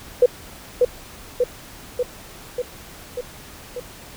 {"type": "tone with echo", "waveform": "sine", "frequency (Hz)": 493.9, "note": "B4", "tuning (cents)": 0, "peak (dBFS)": -8, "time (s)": [0.22, 0.26], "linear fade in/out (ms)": 5, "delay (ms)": 590, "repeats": 6, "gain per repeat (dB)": -3, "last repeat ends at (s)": 3.8, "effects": ["pink hiss -41 dBFS RMS until 4.16 s"]}